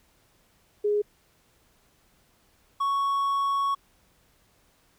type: tone pair in turn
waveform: sine / triangle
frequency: 415.3 / 1111.1 Hz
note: G#4 / C#6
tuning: 0 / +4 cents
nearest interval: octave + perfect fourth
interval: 1704 cents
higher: second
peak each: -21 dBFS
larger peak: neither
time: 0.84-1.02 / 2.8-3.75 s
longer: second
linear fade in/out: 10 ms
effects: pink hiss -64 dBFS RMS until 4.98 s